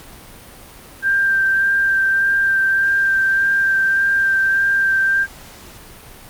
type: tone with vibrato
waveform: sine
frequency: 1579 Hz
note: G6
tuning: 12 cents sharp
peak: -13 dBFS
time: 1.02-5.27 s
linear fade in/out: 50 ms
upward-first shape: sine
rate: 1.7 Hz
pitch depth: 13 cents each way
effects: pink hiss -40 dBFS RMS until 6.29 s + Opus 48 kbps